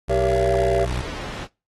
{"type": "tone with pitch glide", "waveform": "25% pulse", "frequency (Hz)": [63.5, 61.73], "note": ["B1", "B1"], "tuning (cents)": [49, 0], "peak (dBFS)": -20, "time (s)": [0.08, 1.02], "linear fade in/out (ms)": 10, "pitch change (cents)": -49, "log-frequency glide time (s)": [0.29, 0.82]}
{"type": "chord", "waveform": "triangle", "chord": "G diminished seventh", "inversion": "none", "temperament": "just", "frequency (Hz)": [392, 470.4, 564.5, 677.4], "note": ["G4", "Bb4", "Db5", "Fb5"], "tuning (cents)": [0, 16, 31, 47], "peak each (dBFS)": [-20, -25, -22, -21], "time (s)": [0.09, 0.86], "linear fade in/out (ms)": 20}
{"type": "low-pass noise", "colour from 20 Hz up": "pink", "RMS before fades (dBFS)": -33, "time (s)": [0.85, 1.48], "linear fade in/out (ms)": 50, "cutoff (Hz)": 4300, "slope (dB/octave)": 12}
{"effects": ["noise-tail reverb RT60 0.3 s tail -26 dB re dry", "AAC 32 kbps"]}